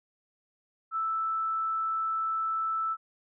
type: tone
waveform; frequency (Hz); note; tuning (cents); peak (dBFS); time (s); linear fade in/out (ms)
sine; 1318.5; E6; 0; -27; 0.91-2.97; 50
effects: none